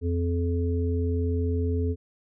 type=harmonic tone; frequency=85.9 Hz; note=F2; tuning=28 cents flat; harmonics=1 / 3 / 5; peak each=-24 / -31 / -31 dBFS; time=0.01-1.96 s; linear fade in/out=50 ms; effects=none

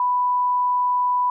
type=tone; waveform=sine; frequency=990 Hz; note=B5; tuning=4 cents sharp; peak=-17 dBFS; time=0-1.3 s; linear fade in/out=2 ms; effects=none

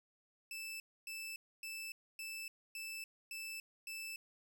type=tone bursts; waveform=sawtooth; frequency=2637 Hz; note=E7; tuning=in tune; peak=-40 dBFS; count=7; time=0.51-4.16 s; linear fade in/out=2 ms; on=290 ms; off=270 ms; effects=none

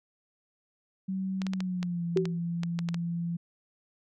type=tone with pitch glide; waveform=sine; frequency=190 to 170.25 Hz; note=F#3 to F3; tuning=+46 to -44 cents; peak=-29 dBFS; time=1.08-3.37 s; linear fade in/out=10 ms; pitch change=-190 cents; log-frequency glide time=1.52-2.04 s
type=clicks; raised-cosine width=0.2 ms; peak=-19 dBFS; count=11; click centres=1.418 / 1.467 / 1.535 / 1.605 / 1.829 / 2.173 / 2.255 / 2.634 / 2.79 / 2.888 / 2.944 s
type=tone with exponential decay; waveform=sine; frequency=377.9 Hz; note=F#4; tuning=37 cents sharp; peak=-19 dBFS; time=2.16-2.39 s; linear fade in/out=5 ms; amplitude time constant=48 ms
effects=none

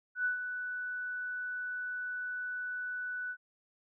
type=tone with ADSR envelope; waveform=sine; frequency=1487 Hz; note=F#6; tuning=8 cents sharp; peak=-27 dBFS; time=0.15-3.37 s; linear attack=100 ms; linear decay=120 ms; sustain=-8 dB; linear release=65 ms; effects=none

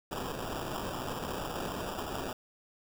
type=noise with sample-and-hold; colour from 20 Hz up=white; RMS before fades=-37 dBFS; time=0.11-2.33 s; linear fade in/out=5 ms; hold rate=2100 Hz; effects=none

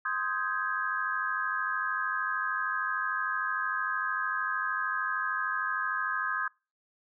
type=chord; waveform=sine; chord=Ab major seventh; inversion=first; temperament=equal with one note detuned; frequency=1046.5 / 1253.2 / 1568 / 1661.2 Hz; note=C6 / Eb6 / G6 / Ab6; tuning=0 / +12 / 0 / 0 cents; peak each=-36 / -33 / -34 / -33 dBFS; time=0.05-6.48 s; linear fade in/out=5 ms; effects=noise-tail reverb RT60 0.3 s tail -25 dB re dry

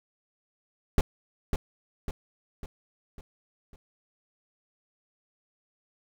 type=noise with echo; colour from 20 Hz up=brown; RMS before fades=-19 dBFS; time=0.98-1.01 s; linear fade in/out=2 ms; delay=550 ms; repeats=5; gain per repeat=-6 dB; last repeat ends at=3.76 s; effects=none

